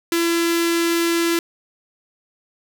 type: tone with notch filter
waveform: sawtooth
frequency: 337.2 Hz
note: E4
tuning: 39 cents sharp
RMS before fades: -19 dBFS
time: 0.12-1.39 s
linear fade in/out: 2 ms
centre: 720 Hz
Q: 0.72
effects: none